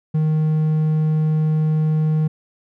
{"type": "tone", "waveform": "triangle", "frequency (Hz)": 155.56, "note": "D#3", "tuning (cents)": 0, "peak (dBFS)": -13, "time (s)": [0.14, 2.28], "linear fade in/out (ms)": 10, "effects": []}